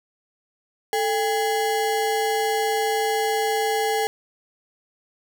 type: ring-modulated tone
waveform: square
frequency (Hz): 622.3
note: D#5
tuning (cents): 0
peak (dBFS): -18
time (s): 0.93-4.07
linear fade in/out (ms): 0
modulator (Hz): 183
effects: none